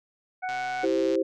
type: harmonic tone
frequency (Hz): 741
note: F#5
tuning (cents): +2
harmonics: 1 / 2 / 3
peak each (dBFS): -29 / -35 / -39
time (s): 0.42-0.86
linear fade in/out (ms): 20
type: click train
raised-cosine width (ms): 0.2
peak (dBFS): -23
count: 88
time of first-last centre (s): 0.49-1.154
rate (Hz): 131
type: chord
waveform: sine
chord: C major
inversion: first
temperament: equal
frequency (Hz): 329.6 / 392 / 523.3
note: E4 / G4 / C5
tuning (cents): 0 / 0 / 0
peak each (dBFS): -26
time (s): 0.83-1.23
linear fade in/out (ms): 10
effects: none